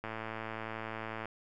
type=click train; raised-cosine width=0.5 ms; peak=-24 dBFS; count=136; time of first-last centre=0.04-1.256 s; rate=111 Hz; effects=none